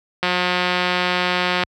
click train, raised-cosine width 0.3 ms, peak -3 dBFS, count 254, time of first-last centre 0.23-1.636 s, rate 180 Hz, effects high-pass 60 Hz 12 dB/octave

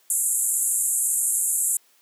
pink band-pass noise, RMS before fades -23 dBFS, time 0.1-1.77 s, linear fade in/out 2 ms, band 7200 to 12000 Hz, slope 96 dB/octave, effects white hiss -60 dBFS RMS until 2.01 s + high-pass 300 Hz 12 dB/octave

